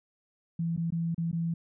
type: tone with dropouts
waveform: sine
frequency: 166.9 Hz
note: E3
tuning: 22 cents sharp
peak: -27 dBFS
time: 0.59-1.54 s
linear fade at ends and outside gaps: 5 ms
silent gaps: 0.765-0.775 / 0.905-0.922 / 1.146-1.179 / 1.315-1.328 s
effects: none